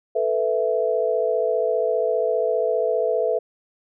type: chord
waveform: sine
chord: A suspended second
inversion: none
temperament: just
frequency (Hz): 440 / 495 / 660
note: A4 / B4 / E5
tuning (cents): 0 / +4 / +2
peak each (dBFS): -23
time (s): 0.15-3.39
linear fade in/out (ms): 10
effects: none